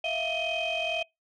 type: tone cluster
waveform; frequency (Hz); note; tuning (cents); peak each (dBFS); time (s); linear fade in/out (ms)
sine; 650 / 692 / 2514 / 3139; E5 / F5 / D#7 / G7; -24 / -16 / +17 / +2; -31 / -33 / -30 / -33; 0.04-1.03; 5
effects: noise-tail reverb RT60 0.2 s tail -26 dB re dry + tanh soft clip ceiling -22 dBFS